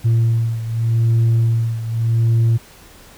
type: beating tone pair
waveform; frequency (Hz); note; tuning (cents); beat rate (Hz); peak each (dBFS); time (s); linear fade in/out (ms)
sine; 114.5 / 115.34; A#2 / A#2; -31 / -18; 0.84; -13 / -17; 0.04-2.58; 20
effects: tanh soft clip ceiling -10 dBFS + pink hiss -44 dBFS RMS until 3.17 s